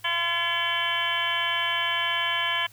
harmonic tone with a mistuned harmonic, 341.4 Hz, F4, 39 cents flat, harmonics 2 / 3 / 4 / 5 / 6 / 7 / 8 / 9 / 10, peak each -37 / -30 / -40 / -29 / -39 / -31 / -37 / -28 / -38 dBFS, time 0.04-2.67 s, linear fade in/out 10 ms, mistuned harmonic 7, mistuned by -90 cents, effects added 106 Hz sine -55 dBFS peak until 2.72 s + white hiss -55 dBFS RMS until 2.72 s

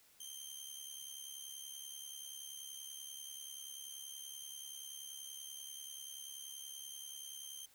15% pulse tone with amplitude modulation, 3147 Hz, G7, 6 cents sharp, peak -37 dBFS, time 0.2-7.66 s, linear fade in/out 5 ms, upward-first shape sine, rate 70.4 Hz, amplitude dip 60%, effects white hiss -67 dBFS RMS until 7.74 s

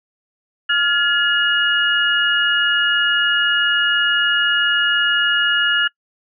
sine tone cluster, 1403 / 1702 / 2879 Hz, F6 / G#6 / F#7, +8 / +42 / -48 cents, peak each -18 dBFS, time 0.69-5.88 s, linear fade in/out 10 ms, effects noise-tail reverb RT60 0.1 s tail -26 dB re dry

